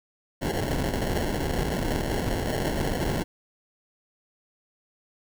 pink noise with sample-and-hold, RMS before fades -27 dBFS, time 0.41-3.24 s, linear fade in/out 20 ms, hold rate 1225 Hz, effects none

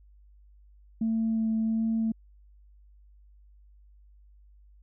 sine tone with vibrato, 223.1 Hz, A3, 24 cents sharp, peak -23 dBFS, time 1.01-2.12 s, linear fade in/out 5 ms, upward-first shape sine, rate 1.4 Hz, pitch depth 11 cents each way, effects tanh soft clip ceiling -20 dBFS + added 50 Hz sine -53 dBFS peak until 4.82 s

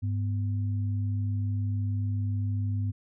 sine tone pair together, 100.67 / 247.6 Hz, G2 / B3, +47 / +5 cents, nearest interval octave + major third, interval 1558 cents, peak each -26 / -38 dBFS, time 0.02-2.92 s, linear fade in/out 20 ms, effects none

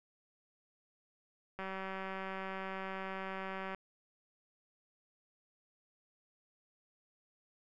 click train, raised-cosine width 0.5 ms, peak -27 dBFS, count 413, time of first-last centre 1.59-3.747 s, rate 191 Hz, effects none

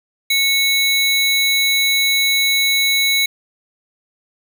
square tone pair together, 2200 / 3920 Hz, C#7 / B7, -14 / -14 cents, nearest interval minor seventh, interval 1000 cents, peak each -17 dBFS, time 0.3-3.26 s, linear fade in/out 5 ms, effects none

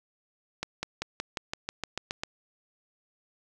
accelerating click train, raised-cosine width 0.2 ms, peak -14 dBFS, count 11, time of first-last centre 0.63-2.235 s, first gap 200 ms, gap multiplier 0.95, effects none

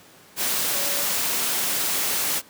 sine tone in noise, 570 Hz, C#5, 48 cents sharp, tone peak -35 dBFS, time 0.71-1.06 s, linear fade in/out 50 ms, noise white, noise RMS -24 dBFS, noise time 0.36-2.42 s, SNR -14 dB, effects pink hiss -50 dBFS RMS until 2.49 s + high-pass 150 Hz 12 dB/octave

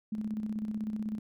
sine tone with tremolo, 214.9 Hz, A3, 41 cents flat, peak -30 dBFS, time 0.12-1.19 s, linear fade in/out 5 ms, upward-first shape square, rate 16 Hz, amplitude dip 50%, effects none

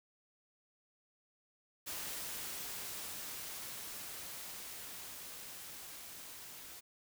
white noise with level ramp, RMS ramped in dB -42 to -51 dBFS, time 1.86-6.81 s, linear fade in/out 20 ms, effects none

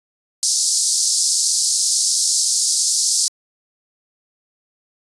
pink band-pass noise, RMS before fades -18 dBFS, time 0.43-3.28 s, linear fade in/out 0 ms, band 4600 to 9900 Hz, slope 48 dB/octave, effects resampled to 24000 Hz

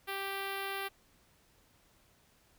5% pulse tone with notch filter, 392 Hz, G4, in tune, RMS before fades -38 dBFS, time 0.07-0.89 s, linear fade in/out 20 ms, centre 6200 Hz, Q 0.53, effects pink hiss -67 dBFS RMS until 2.58 s

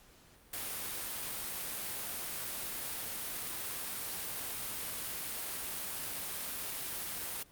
white noise, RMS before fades -39 dBFS, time 0.53-7.43 s, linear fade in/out 5 ms, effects pink hiss -61 dBFS RMS until 7.51 s + Opus 48 kbps

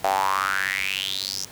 sawtooth tone with high-pass filter sweep, 96.4 Hz, G2, 28 cents flat, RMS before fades -25 dBFS, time 0.04-1.45 s, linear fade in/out 5 ms, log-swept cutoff 700 to 5800 Hz, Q 6.7, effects pink hiss -44 dBFS RMS until 1.51 s + high-pass 60 Hz 12 dB/octave

